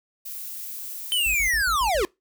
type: noise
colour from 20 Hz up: violet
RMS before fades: -35 dBFS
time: 0.25-1.51 s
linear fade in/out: 10 ms
type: linear sweep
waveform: square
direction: down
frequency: 3100 to 333.9 Hz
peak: -21 dBFS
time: 1.12-2.05 s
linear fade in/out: 0 ms
type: tone bursts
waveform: triangle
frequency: 50.8 Hz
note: G#1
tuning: 38 cents flat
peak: -29 dBFS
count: 6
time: 1.26-2.031 s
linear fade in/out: 5 ms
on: 86 ms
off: 51 ms
effects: noise-tail reverb RT60 0.2 s tail -24 dB re dry